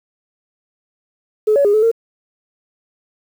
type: tone with pitch steps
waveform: sine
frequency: 428.4 / 564 / 409.4 / 431.3 / 456.8 Hz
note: A4 / C#5 / G#4 / A4 / A#4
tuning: -46 / +30 / -25 / -35 / -35 cents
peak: -9 dBFS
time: 1.47-1.915 s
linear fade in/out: 10 ms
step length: 89 ms
effects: tanh soft clip ceiling -5 dBFS + 7-bit